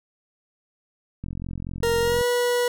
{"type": "click train", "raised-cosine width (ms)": 5, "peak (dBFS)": -20, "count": 44, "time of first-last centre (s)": [1.24, 2.211], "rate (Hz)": 44.3}
{"type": "tone with pitch glide", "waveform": "40% pulse", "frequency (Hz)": [466.2, 486.6], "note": ["A#4", "B4"], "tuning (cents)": [0, -26], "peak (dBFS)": -19, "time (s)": [1.83, 2.68], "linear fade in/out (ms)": 2, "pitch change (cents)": 74, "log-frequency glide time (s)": [2, 2.24]}
{"effects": []}